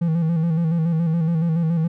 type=tone with vibrato; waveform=triangle; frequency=164.81 Hz; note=E3; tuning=in tune; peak=-15 dBFS; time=0.01-1.88 s; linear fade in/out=10 ms; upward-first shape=square; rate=7.1 Hz; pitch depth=55 cents each way; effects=none